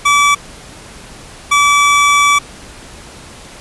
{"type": "tone pair in turn", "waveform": "25% pulse", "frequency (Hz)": [1152, 1152], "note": ["D6", "D6"], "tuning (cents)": [-34, -34], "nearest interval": "unison", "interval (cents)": 0, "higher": "neither", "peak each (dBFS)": -4, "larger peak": "neither", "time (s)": [[0.05, 0.35], [1.51, 2.39]], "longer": "second", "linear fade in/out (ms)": 10, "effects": ["pink hiss -35 dBFS RMS until 3.6 s", "resampled to 24000 Hz"]}